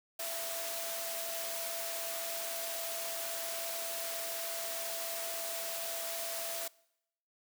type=tone in noise; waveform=sine; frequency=668 Hz; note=E5; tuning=23 cents sharp; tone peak=-42 dBFS; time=0.19-6.68 s; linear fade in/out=5 ms; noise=white; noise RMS=-39 dBFS; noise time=0.19-6.68 s; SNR=-6 dB; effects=noise-tail reverb RT60 0.8 s tail -23 dB re dry + high-pass 400 Hz 12 dB/octave